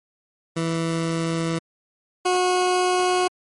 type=tone pair in turn; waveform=20% pulse; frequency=164.81 / 363.8 Hz; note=E3 / F#4; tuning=0 / -29 cents; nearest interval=octave + major second; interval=1371 cents; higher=second; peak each=-17 / -13 dBFS; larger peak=second; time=0.56-1.59 / 2.25-3.28 s; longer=neither; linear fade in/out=10 ms; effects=MP3 48 kbps